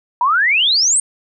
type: exponential sweep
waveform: sine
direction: up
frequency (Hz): 932.3 to 8870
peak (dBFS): -11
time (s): 0.21-1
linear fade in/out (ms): 2
effects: none